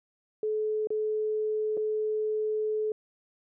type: tone with dropouts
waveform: sine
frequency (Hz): 430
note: A4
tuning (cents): -40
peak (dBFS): -26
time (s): 0.43-2.92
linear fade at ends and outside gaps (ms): 2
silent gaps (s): 0.872-0.904 / 1.77-1.774
effects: none